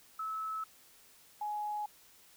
sine tone pair in turn, 1300 / 838.1 Hz, E6 / G#5, -24 / +16 cents, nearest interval minor sixth, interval 760 cents, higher first, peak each -35 / -34 dBFS, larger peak second, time 0.19-0.64 / 1.41-1.86 s, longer neither, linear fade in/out 5 ms, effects white hiss -61 dBFS RMS until 2.36 s

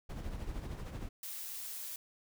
brown noise with tremolo, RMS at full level -39 dBFS, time 0.09-1.09 s, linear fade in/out 10 ms, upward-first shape sine, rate 13 Hz, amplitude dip 50%
blue noise, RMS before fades -43 dBFS, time 1.23-1.96 s, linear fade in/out 2 ms
effects none

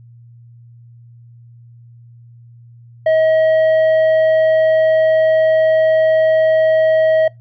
sine tone with tanh clipping, 636 Hz, D#5, 38 cents sharp, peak -11 dBFS, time 3.06-7.28 s, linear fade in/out 5 ms, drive 6 dB, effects noise-tail reverb RT60 0.2 s tail -24 dB re dry + added 118 Hz sine -39 dBFS peak until 7.4 s

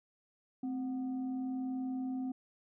sine tone with frequency modulation, 259.8 Hz, C4, 12 cents flat, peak -34 dBFS, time 0.63-2.32 s, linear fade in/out 5 ms, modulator 479 Hz, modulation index 0.31, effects none

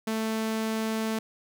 sawtooth tone, 221 Hz, A3, 8 cents sharp, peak -23 dBFS, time 0.07-1.19 s, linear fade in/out 5 ms, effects none

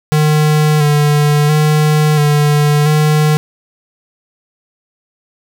square tone with vibrato, 150 Hz, D3, 37 cents sharp, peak -9 dBFS, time 0.12-3.37 s, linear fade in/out 0 ms, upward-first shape square, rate 0.73 Hz, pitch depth 27 cents each way, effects none

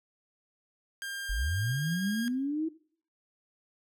sawtooth tone with pitch glide, 1600 to 1625.1 Hz, G6 to G#6, +35 to -38 cents, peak -32 dBFS, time 1.02-2.28 s, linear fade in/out 0 ms, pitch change +27 cents, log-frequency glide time 1.44-2 s
sine linear sweep, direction up, 39.2 to 327.3 Hz, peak -28 dBFS, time 1.29-2.69 s, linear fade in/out 10 ms
effects noise-tail reverb RT60 0.5 s tail -18 dB re dry

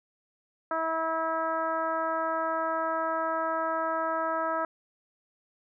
sine tone with frequency modulation, 972 Hz, B5, 28 cents flat, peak -26 dBFS, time 0.71-4.65 s, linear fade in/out 2 ms, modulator 324 Hz, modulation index 1.6, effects none

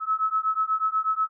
sine beating tone pair, 1291 / 1299.2 Hz, E6 / E6, -37 / -26 cents, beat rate 8.2 Hz, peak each -25 dBFS, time 0-1.29 s, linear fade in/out 50 ms, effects none

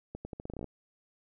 accelerating click train, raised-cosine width 2 ms, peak -26 dBFS, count 12, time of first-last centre 0.15-0.643 s, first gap 100 ms, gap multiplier 0.82, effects none

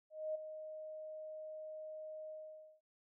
sine tone with ADSR envelope, 622.3 Hz, D#5, in tune, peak -35 dBFS, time 0.1-2.81 s, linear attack 250 ms, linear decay 10 ms, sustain -10 dB, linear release 510 ms, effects none

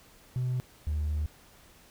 triangle tone pair in turn, 126.2 / 75.6 Hz, B2 / D#2, +38 / -49 cents, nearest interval major sixth, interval 887 cents, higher first, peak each -24 dBFS, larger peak neither, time 0.36-0.6 / 0.87-1.26 s, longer second, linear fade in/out 0 ms, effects tanh soft clip ceiling -23 dBFS + pink hiss -57 dBFS RMS until 1.9 s

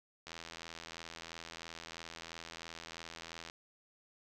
click train, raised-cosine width 0.2 ms, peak -28 dBFS, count 269, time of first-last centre 0.27-3.499 s, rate 83 Hz, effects none

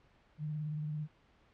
sine tone with vibrato, 151.8 Hz, D#3, 42 cents flat, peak -35 dBFS, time 0.38-1.08 s, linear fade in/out 50 ms, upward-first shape sine, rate 18 Hz, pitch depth 35 cents each way, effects pink hiss -67 dBFS RMS until 1.53 s + low-pass 3000 Hz 12 dB/octave

